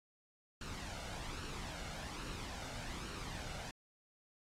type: noise with flanger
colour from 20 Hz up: pink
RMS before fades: -45 dBFS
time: 0.61-3.71 s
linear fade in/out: 2 ms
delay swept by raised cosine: 0.71 to 1.42 ms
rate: 1.2 Hz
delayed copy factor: +0.5
effects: low-pass 7000 Hz 12 dB/octave + AAC 48 kbps